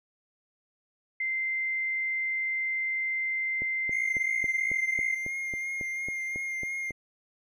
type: tone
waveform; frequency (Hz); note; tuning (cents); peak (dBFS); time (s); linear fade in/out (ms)
sine; 2083; C7; -8; -27; 1.2-5.16; 5
type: click train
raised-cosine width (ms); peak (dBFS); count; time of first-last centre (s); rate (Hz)
2; -27; 13; 3.62-6.908; 3.65
type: tone with vibrato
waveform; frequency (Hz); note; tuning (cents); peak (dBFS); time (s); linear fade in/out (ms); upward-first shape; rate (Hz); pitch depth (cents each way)
triangle; 2121; C7; +23; -29; 3.91-6.92; 20; sine; 2.9; 18
effects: none